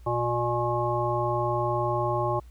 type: harmonic tone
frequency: 120 Hz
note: B2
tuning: 49 cents flat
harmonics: 1 / 3 / 5 / 7 / 9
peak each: -30 / -30 / -30 / -30 / -30 dBFS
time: 0.06-2.4 s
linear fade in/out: 10 ms
effects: added 60 Hz sine -45 dBFS peak until 2.5 s + pink hiss -63 dBFS RMS until 2.5 s